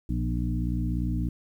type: harmonic tone with a mistuned harmonic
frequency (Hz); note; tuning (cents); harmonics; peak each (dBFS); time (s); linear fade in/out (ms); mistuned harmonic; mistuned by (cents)
60.2; B1; -44; 1 / 2 / 3 / 4 / 5; -28 / -31 / -33 / -34 / -35; 0.09-1.29; 5; 3; -32
effects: 10-bit